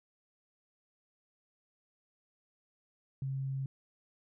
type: tone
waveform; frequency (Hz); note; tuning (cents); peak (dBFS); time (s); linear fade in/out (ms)
sine; 134.8; C#3; -48; -33; 3.22-3.66; 2
effects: none